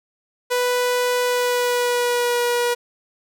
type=tone with pitch glide; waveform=sawtooth; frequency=493.9 to 482.1 Hz; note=B4 to B4; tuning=0 to -42 cents; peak=-14 dBFS; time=0.5-2.75 s; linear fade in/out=20 ms; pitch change=-42 cents; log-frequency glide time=1.24-2.42 s; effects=none